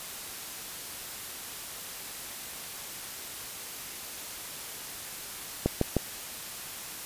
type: click train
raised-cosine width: 2 ms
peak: -10 dBFS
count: 3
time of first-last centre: 5.66-5.967 s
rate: 6.52 Hz
effects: white hiss -40 dBFS RMS until 7.05 s + resampled to 32000 Hz